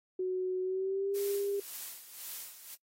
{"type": "tone with pitch glide", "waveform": "sine", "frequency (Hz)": [370, 401.2], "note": ["F#4", "G4"], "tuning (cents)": [0, 40], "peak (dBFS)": -30, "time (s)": [0.19, 1.6], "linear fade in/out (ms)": 5, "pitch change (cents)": 140, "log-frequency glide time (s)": [0.62, 1.18]}
{"type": "noise with tremolo", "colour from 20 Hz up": "blue", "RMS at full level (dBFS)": -41, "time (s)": [1.14, 2.76], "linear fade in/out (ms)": 20, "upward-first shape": "sine", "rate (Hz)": 1.9, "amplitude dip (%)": 70}
{"effects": ["noise-tail reverb RT60 0.1 s tail -23 dB re dry", "AAC 48 kbps"]}